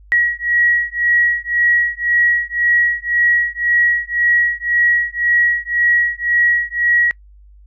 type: beating tone pair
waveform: sine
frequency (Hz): 1910 / 1911.9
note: A#6 / A#6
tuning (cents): +42 / +43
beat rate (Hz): 1.9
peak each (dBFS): -16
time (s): 0.12-7.11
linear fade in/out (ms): 0
effects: noise-tail reverb RT60 0.1 s tail -24 dB re dry + added 50 Hz sine -41 dBFS peak until 7.66 s